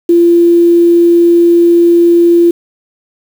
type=tone with quantisation; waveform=sine; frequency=342.6 Hz; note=F4; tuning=33 cents flat; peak=-3 dBFS; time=0.09-2.51 s; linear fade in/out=5 ms; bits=5; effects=none